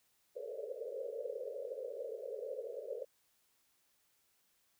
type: band-pass noise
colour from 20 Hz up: pink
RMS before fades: -43 dBFS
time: 0.35-3.05 s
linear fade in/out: 20 ms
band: 430 to 580 Hz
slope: 96 dB/octave
effects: white hiss -75 dBFS RMS until 4.79 s